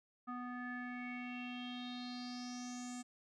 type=tone with low-pass filter sweep; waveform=square; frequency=246.9 Hz; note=B3; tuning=in tune; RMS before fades=-45 dBFS; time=0.27-3.03 s; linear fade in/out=20 ms; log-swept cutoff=1300 to 7800 Hz; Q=6.6; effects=none